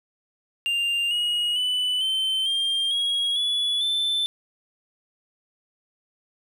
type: tone with pitch steps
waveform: triangle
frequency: 2794 / 2889 / 2988 / 3089 / 3195 / 3304 / 3416 / 3532 Hz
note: F7 / F#7 / F#7 / G7 / G7 / G#7 / G#7 / A7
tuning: 0 / -42 / +16 / -26 / +32 / -10 / +48 / +6 cents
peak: -20 dBFS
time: 0.66-4.26 s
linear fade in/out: 0 ms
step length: 450 ms
effects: none